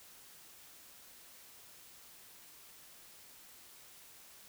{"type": "silence", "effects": ["white hiss -57 dBFS RMS until 4.48 s"]}